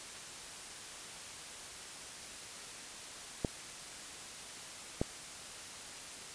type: clicks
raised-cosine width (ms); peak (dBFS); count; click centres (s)
2; -17; 2; 3.448 / 5.015
effects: white hiss -47 dBFS RMS until 6.34 s + resampled to 22050 Hz